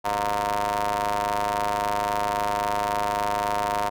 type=ring-modulated tone; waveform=sawtooth; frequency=103.7 Hz; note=G#2; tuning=2 cents flat; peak=-16 dBFS; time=0.04-3.9 s; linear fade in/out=20 ms; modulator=817 Hz; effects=none